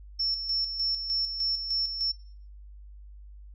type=tone with tremolo; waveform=sine; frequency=5400 Hz; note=E8; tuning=41 cents sharp; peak=-25 dBFS; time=0.19-2.12 s; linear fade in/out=10 ms; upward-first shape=square; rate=3.3 Hz; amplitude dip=55%; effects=noise-tail reverb RT60 0.6 s tail -24 dB re dry + added 50 Hz sine -44 dBFS peak until 3.54 s